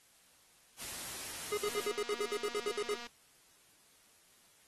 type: noise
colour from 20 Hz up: white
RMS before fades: -43 dBFS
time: 0.77-1.9 s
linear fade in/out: 50 ms
type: tone bursts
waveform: square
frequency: 415.5 Hz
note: G#4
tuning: 1 cent sharp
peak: -33 dBFS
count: 13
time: 1.52-2.941 s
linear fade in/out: 2 ms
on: 53 ms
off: 61 ms
type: click train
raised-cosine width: 0.2 ms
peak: -31 dBFS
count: 338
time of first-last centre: 1.65-3.066 s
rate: 238 Hz
effects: white hiss -65 dBFS RMS until 4.67 s + AAC 32 kbps